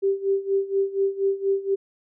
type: tone with tremolo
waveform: sine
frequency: 392 Hz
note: G4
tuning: in tune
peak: -17 dBFS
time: 0.02-1.76 s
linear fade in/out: 20 ms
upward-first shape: sine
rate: 4.2 Hz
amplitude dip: 85%
effects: none